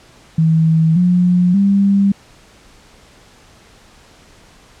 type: tone with pitch steps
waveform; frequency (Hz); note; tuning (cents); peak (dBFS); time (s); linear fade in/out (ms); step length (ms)
sine; 161.1 / 178.75 / 198.34; E3 / F3 / G3; -39 / +41 / +21; -9; 0.38-2.12; 5; 580
effects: pink hiss -46 dBFS RMS until 4.8 s + low-pass 8000 Hz 12 dB/octave